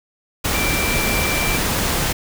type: tone in noise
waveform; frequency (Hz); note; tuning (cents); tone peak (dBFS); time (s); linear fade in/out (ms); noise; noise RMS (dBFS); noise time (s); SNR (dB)
sine; 2349; D7; 0; -23; 0.54-1.58; 10; pink; -20; 0.44-2.13; -6
effects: none